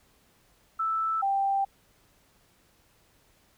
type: tone pair in turn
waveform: sine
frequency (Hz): 1318.5 / 786.8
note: E6 / G5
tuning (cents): 0 / +6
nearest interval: major sixth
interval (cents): 894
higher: first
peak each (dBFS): -25 / -23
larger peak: second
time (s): 0.79-1.22 / 1.22-1.65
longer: neither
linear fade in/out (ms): 10
effects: pink hiss -64 dBFS RMS until 3.57 s